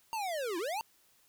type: linear two-way sweep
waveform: square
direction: down then up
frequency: 930 to 318.7 to 930 Hz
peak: -34 dBFS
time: 0.13-0.81 s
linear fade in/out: 0 ms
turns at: 0.58 s
effects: white hiss -67 dBFS RMS until 1.28 s